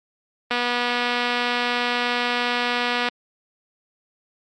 click train, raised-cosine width 0.3 ms, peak -7 dBFS, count 627, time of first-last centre 0.51-3.086 s, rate 243 Hz, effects high-pass 200 Hz 12 dB/octave + Opus 32 kbps

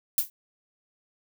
violet noise with exponential decay, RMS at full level -18 dBFS, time 0.18-0.3 s, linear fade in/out 1 ms, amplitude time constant 26 ms, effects none

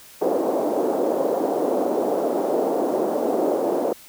white band-pass noise, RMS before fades -22 dBFS, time 0.21-3.93 s, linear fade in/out 5 ms, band 290 to 620 Hz, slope 24 dB/octave, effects white hiss -46 dBFS RMS until 4.08 s

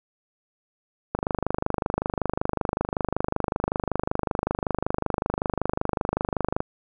click train, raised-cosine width 1 ms, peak -9 dBFS, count 139, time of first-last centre 1.15-6.605 s, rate 25.3 Hz, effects none

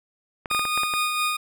clicks, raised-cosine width 0.5 ms, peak -16 dBFS, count 8, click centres 0.458 / 0.513 / 0.548 / 0.594 / 0.653 / 0.776 / 0.834 / 0.938 s
20% pulse tone with tremolo, 1231 Hz, D#6, 19 cents flat, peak -16 dBFS, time 0.5-1.37 s, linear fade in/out 10 ms, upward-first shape sine, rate 4.4 Hz, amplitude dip 35%
effects none

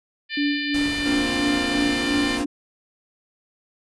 harmonic tone, 596 Hz, D5, 25 cents sharp, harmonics 3 / 4 / 5 / 6 / 7 / 8, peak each -29 / -31 / -33 / -35 / -36 / -37 dBFS, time 0.29-2.4 s, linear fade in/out 50 ms
sine tone with tremolo, 289.1 Hz, D4, 27 cents flat, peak -19 dBFS, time 0.37-2.46 s, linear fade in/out 5 ms, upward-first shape sine, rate 2.9 Hz, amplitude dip 70%
pink noise, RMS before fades -33 dBFS, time 0.74-2.42 s, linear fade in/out 5 ms
sawtooth chord, Bb suspended second, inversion none, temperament equal, 233.1 / 261.6 / 349.2 Hz, Bb3 / C4 / F4, 0 / 0 / 0 cents, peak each -26 dBFS, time 1.05-2.45 s, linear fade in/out 20 ms
effects resampled to 24000 Hz

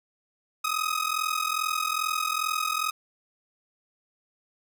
sawtooth ring-modulated tone, 1259 Hz, D#6, 20 cents sharp, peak -19 dBFS, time 0.64-2.91 s, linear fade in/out 5 ms, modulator 21.2 Hz, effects none

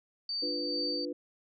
sine tone with tremolo, 4600 Hz, D8, 37 cents flat, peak -31 dBFS, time 0.29-1.05 s, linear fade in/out 2 ms, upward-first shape sine, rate 2.3 Hz, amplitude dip 35%
sine chord, B diminished, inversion first, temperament equal, 293.7 / 349.2 / 493.9 Hz, D4 / F4 / B4, 0 / 0 / 0 cents, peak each -37 / -39 / -38 dBFS, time 0.42-1.13 s, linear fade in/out 10 ms
effects none

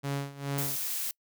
sawtooth tone with tremolo, 140.1 Hz, C#3, 19 cents sharp, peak -25 dBFS, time 0.03-0.77 s, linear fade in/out 20 ms, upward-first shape sine, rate 2.4 Hz, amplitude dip 85%
blue noise, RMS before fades -33 dBFS, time 0.58-1.11 s, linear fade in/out 2 ms
effects noise-tail reverb RT60 0.1 s tail -26 dB re dry

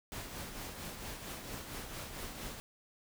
pink noise with tremolo, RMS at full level -42 dBFS, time 0.12-2.6 s, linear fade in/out 0 ms, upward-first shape triangle, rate 4.4 Hz, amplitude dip 50%, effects none

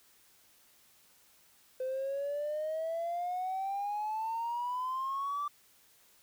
triangle exponential sweep, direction up, 512 to 1174.7 Hz, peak -29 dBFS, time 1.8-5.48 s, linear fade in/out 5 ms, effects tanh soft clip ceiling -29 dBFS + white hiss -64 dBFS RMS until 6.22 s

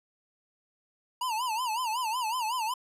square tone with vibrato, 940 Hz, A#5, 14 cents sharp, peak -29 dBFS, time 1.21-2.74 s, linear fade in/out 5 ms, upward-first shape sine, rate 5.4 Hz, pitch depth 160 cents each way, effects resampled to 32000 Hz

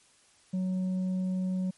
triangle tone with tanh clipping, 185.5 Hz, F#3, 5 cents sharp, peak -28 dBFS, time 0.53-1.71 s, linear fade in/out 10 ms, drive 8 dB, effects white hiss -62 dBFS RMS until 1.77 s + MP3 48 kbps

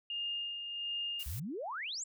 sine tone with tremolo, 2824 Hz, F7, 19 cents sharp, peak -34 dBFS, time 0.1-1.23 s, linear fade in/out 2 ms, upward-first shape sine, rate 1.4 Hz, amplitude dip 45%
blue noise, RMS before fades -46 dBFS, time 1.19-1.4 s, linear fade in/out 10 ms
sine exponential sweep, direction up, 59.4 to 7902 Hz, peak -37 dBFS, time 1.26-2.04 s, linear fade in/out 5 ms
effects none

